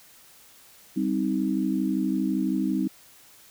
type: chord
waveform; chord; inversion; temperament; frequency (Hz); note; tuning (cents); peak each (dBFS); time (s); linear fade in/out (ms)
sine; C minor; second; just; 196.22 / 261.6 / 314; G3 / C4 / Eb4; +2 / 0 / +16; -27; 0.96-2.88; 10
effects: white hiss -53 dBFS RMS until 3.5 s